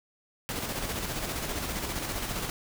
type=noise with tremolo; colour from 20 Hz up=pink; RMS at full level=-32 dBFS; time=0.49-2.5 s; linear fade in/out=0 ms; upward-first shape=square; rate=15 Hz; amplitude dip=35%; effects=none